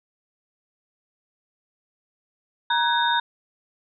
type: tone cluster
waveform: sine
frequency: 945 / 1504 / 1656 / 3678 Hz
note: A#5 / F#6 / G#6 / A#7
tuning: +23 / +28 / -5 / -24 cents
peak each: -21 / -26 / -29 / -25 dBFS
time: 2.7-3.2 s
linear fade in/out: 5 ms
effects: none